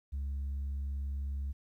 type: tone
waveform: sine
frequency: 69.3 Hz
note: C#2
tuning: in tune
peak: -31 dBFS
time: 0.12-1.53 s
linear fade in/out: 20 ms
effects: tanh soft clip ceiling -32 dBFS + 12-bit